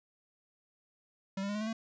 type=tone with pitch steps; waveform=square; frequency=193.6 / 199.5 / 205.6 / 211.9 / 218.3 / 225 Hz; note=G3 / G3 / G#3 / G#3 / A3 / A3; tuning=-21 / +31 / -17 / +35 / -13 / +39 cents; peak=-34 dBFS; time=1.37-1.73 s; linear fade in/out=5 ms; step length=60 ms; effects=resampled to 16000 Hz